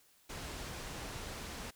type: low-pass noise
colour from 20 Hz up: pink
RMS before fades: -44 dBFS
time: 0.29-1.71 s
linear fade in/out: 10 ms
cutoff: 9000 Hz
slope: 12 dB/octave
effects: white hiss -67 dBFS RMS until 1.75 s